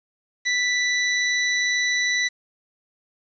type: tone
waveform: sawtooth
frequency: 1975.5 Hz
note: B6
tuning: in tune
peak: -16 dBFS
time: 0.45-2.29 s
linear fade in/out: 20 ms
effects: resampled to 16000 Hz + 8-bit